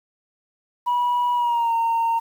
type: tone with pitch glide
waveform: sine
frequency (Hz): 973 to 918.4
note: B5 to A#5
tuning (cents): -26 to -26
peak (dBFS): -16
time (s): 0.86-2.2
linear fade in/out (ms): 20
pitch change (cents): -100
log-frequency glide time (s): 1.34-1.73
effects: tanh soft clip ceiling -16 dBFS + 8-bit